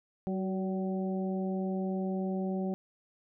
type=harmonic tone with a mistuned harmonic; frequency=190 Hz; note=F#3; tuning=46 cents sharp; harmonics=1 / 2 / 3 / 4; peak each=-31 / -37 / -41 / -43 dBFS; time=0.27-2.74 s; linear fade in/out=0 ms; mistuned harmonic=2; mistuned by=-31 cents; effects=none